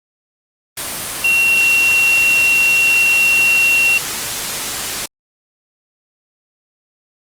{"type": "tone in noise", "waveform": "sine", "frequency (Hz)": 2737, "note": "F7", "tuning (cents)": -36, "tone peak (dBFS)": -10, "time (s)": [1.24, 3.98], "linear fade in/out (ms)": 5, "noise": "white", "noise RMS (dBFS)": -21, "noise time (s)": [0.77, 5.06], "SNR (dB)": 8, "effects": ["low-pass 12000 Hz 12 dB/octave", "Opus 32 kbps"]}